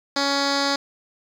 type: tone with low-pass filter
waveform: 10% pulse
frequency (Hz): 279.7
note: C#4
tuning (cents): +16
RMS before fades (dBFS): -22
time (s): 0.16-0.76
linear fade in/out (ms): 5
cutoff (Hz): 5200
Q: 5.3
effects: 8-bit

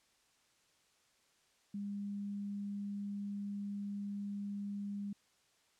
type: tone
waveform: sine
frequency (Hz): 202.1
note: G#3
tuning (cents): -47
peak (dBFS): -38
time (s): 1.74-5.13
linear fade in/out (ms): 5
effects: white hiss -72 dBFS RMS until 5.79 s + low-pass 8000 Hz 12 dB/octave

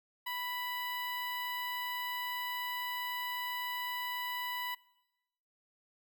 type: tone with notch filter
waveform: 10% pulse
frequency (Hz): 987.8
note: B5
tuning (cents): 0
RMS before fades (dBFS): -38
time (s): 0.26-4.75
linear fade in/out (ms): 10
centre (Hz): 6000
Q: 0.54
effects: noise-tail reverb RT60 1.0 s tail -23 dB re dry

